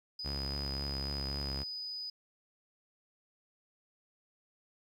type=tone; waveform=sine; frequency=4978 Hz; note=D#8; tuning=in tune; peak=-38 dBFS; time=0.19-2.1 s; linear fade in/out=5 ms
type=tone with vibrato; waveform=sawtooth; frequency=69.3 Hz; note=C#2; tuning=in tune; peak=-33 dBFS; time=0.24-1.64 s; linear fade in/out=20 ms; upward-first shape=sine; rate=3.7 Hz; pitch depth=38 cents each way
effects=11-bit